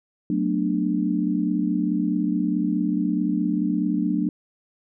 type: chord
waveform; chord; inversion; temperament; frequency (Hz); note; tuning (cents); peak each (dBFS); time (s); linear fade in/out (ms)
sine; B minor seventh; second; just; 185.21 / 222.2 / 246.9 / 296.3; F#3 / A3 / B3 / D4; +2 / +17 / 0 / +15; -25 / -26 / -29 / -24; 0.3-4.29; 2
effects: none